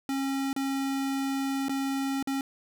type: tone with dropouts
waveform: square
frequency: 271.9 Hz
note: C#4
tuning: 33 cents flat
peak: -28 dBFS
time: 0.09-2.41 s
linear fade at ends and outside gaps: 1 ms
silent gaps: 0.53-0.563 / 1.684-1.694 / 2.227-2.273 s
effects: none